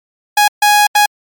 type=tone bursts at uneven times; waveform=sawtooth; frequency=830.6 Hz; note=G#5; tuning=in tune; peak=-3 dBFS; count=3; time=0.37-0.48 / 0.62-0.87 / 0.95-1.06 s; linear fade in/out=5 ms; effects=MP3 96 kbps